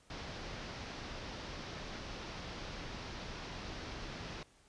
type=low-pass noise; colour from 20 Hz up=pink; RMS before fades=-45 dBFS; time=0.1-4.43 s; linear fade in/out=2 ms; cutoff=5800 Hz; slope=48 dB/octave; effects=pink hiss -66 dBFS RMS until 4.68 s + resampled to 22050 Hz